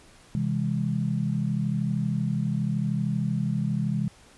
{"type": "chord", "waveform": "sine", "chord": "C augmented", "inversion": "none", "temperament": "just", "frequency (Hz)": [130.81, 163.52, 204.4], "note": ["C3", "E3", "G#3"], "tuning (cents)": [0, -14, -27], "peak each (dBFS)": -28, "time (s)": [0.35, 4.08], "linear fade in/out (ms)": 0, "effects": ["pink hiss -54 dBFS RMS until 4.37 s", "resampled to 24000 Hz"]}